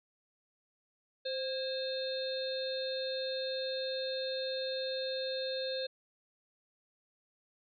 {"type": "harmonic tone with a mistuned harmonic", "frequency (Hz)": 523.3, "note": "C5", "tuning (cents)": 0, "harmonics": [1, 3, 5, 7, 8], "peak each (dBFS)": [-35, -47, -51, -42, -41], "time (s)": [1.25, 5.87], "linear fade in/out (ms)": 10, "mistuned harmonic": 3, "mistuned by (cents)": 61, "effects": []}